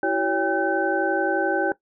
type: tone cluster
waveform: sine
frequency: 330.1 / 381.6 / 562 / 800 / 1527 Hz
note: E4 / G4 / C#5 / G5 / G6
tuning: +2 / -47 / +24 / +35 / -46 cents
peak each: -26 dBFS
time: 0.03-1.72 s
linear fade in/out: 2 ms
effects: noise-tail reverb RT60 0.1 s tail -17 dB re dry